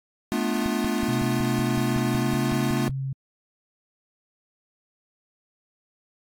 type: chord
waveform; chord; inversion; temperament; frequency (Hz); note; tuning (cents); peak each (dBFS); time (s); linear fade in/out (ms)
square; B half-diminished seventh; third; equal with one note detuned; 217.5 / 246.9 / 293.7 / 349.2; A3 / B3 / D4 / F4; -20 / 0 / 0 / 0; -28 / -29 / -31 / -31; 0.32-2.88; 0
type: click train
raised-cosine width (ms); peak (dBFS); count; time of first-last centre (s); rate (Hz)
5; -20; 13; 0.66-2.895; 5.37
type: tone with pitch glide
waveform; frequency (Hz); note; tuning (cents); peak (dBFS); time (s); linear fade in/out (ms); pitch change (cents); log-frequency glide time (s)
sine; 128.3 to 134.6; C3 to C3; -34 to +49; -26; 1.08-3.13; 5; +83; 2.21-2.29
effects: AAC 64 kbps